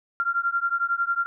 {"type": "beating tone pair", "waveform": "sine", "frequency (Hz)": [1379, 1390], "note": ["F6", "F6"], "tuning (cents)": [-22, -9], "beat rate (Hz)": 11, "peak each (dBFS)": -25, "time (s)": [0.2, 1.26], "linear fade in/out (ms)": 0, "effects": []}